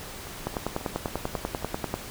two click trains, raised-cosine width 1 ms, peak -13 / -24 dBFS, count 16 / 6, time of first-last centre 0.47-1.941 / 0.27-1.625 s, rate 10.2 / 3.69 Hz, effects pink hiss -40 dBFS RMS until 2.1 s

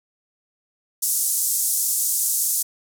white band-pass noise, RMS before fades -22 dBFS, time 1.02-2.63 s, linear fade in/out 10 ms, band 6500 to 13000 Hz, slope 24 dB/octave, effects none

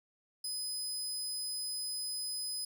25% pulse tone, 5020 Hz, D#8, 15 cents sharp, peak -31 dBFS, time 0.44-2.65 s, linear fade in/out 5 ms, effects none

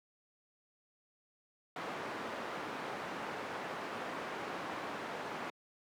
white low-pass noise, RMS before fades -41 dBFS, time 1.76-5.5 s, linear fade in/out 2 ms, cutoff 1300 Hz, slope 12 dB/octave, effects high-pass 200 Hz 12 dB/octave

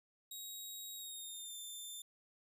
15% pulse tone with pitch glide, 3800 to 3566 Hz, A#7 to A7, +33 to +22 cents, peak -39 dBFS, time 0.31-2.02 s, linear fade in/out 5 ms, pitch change -111 cents, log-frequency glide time 0.95-1.56 s, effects none

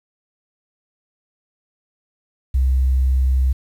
sine tone, 65.2 Hz, C2, 5 cents flat, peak -12 dBFS, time 2.54-3.53 s, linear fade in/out 10 ms, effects tanh soft clip ceiling -10 dBFS + 8-bit

